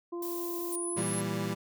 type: harmonic tone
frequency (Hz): 345.4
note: F4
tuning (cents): -19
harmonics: 1 / 2 / 3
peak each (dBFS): -34 / -49 / -45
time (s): 0.12-1.02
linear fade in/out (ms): 10
type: noise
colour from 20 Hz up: violet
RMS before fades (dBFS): -40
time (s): 0.22-0.76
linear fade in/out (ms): 5
type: linear sweep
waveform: sine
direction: up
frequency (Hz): 9397 to 11090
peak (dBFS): -34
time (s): 0.72-1.21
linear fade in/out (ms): 5
type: chord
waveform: 25% pulse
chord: E diminished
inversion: second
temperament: equal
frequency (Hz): 116.54 / 164.81 / 196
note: Bb2 / E3 / G3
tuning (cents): 0 / 0 / 0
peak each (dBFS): -33 / -32 / -30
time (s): 0.96-1.55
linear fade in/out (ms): 20
effects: none